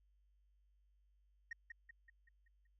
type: tone with echo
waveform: sine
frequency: 1864.7 Hz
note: A#6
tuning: in tune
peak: -40 dBFS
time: 1.51-1.53 s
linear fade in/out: 5 ms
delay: 190 ms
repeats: 6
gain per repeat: -6 dB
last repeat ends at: 2.67 s
effects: tanh soft clip ceiling -41 dBFS + added 50 Hz sine -70 dBFS peak until 2.79 s